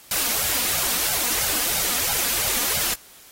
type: noise with flanger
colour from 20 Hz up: white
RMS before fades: -23 dBFS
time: 0.11-2.94 s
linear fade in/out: 2 ms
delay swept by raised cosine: 1.3 to 4.2 ms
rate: 3 Hz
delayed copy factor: +0.8
effects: white hiss -48 dBFS RMS until 3.31 s + AAC 48 kbps